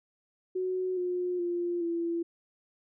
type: tone with pitch steps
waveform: sine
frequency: 370 / 359.1 / 348.4 / 338.1 Hz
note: F#4 / F4 / F4 / E4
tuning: 0 / +48 / -4 / +44 cents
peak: -28 dBFS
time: 0.55-2.23 s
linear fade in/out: 10 ms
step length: 420 ms
effects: none